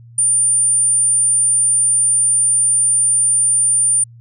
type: tone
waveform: sine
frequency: 9190 Hz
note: D9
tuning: 39 cents flat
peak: -11 dBFS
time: 0.18-4.04 s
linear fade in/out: 5 ms
effects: added 117 Hz sine -38 dBFS peak until 4.2 s